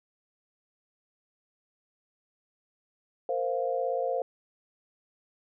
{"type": "chord", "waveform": "sine", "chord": "Bb suspended second", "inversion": "none", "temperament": "equal", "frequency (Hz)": [466.2, 523.3, 698.5], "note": ["Bb4", "C5", "F5"], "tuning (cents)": [0, 0, 0], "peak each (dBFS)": [-33, -29, -32], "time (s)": [3.29, 4.22], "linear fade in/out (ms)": 2, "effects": []}